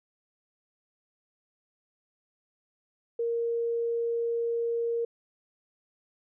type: tone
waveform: sine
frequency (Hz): 466.2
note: A#4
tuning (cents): 0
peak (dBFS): -26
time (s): 3.19-5.05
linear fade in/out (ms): 5
effects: none